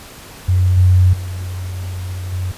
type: tone with level steps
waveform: sine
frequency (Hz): 91.5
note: F#2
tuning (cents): -19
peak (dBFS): -10 / -7 / -22 / -18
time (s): 0.48-2.52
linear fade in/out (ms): 10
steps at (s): 0.77 / 1.13 / 2.32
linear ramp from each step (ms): 5
effects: pink hiss -37 dBFS RMS until 2.57 s + resampled to 32000 Hz